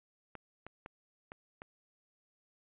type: clicks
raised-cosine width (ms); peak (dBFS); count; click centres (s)
0.5; -30; 5; 0.353 / 0.666 / 0.861 / 1.319 / 1.619
effects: resampled to 8000 Hz